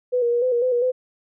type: tone with pitch steps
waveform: sine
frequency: 497.4 / 474.2 / 478.4 / 508 / 476.3 / 508 / 481.3 / 508 Hz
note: B4 / A#4 / A#4 / B4 / A#4 / B4 / B4 / B4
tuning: +12 / +30 / +45 / +49 / +37 / +49 / -45 / +49 cents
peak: -17 dBFS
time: 0.12-0.92 s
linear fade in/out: 20 ms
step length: 100 ms
effects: none